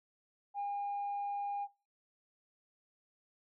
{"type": "tone", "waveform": "sine", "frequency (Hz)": 810, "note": "G#5", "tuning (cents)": -43, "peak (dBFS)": -33, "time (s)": [0.54, 1.68], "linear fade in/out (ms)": 50, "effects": ["noise-tail reverb RT60 0.3 s tail -22 dB re dry", "tanh soft clip ceiling -32 dBFS"]}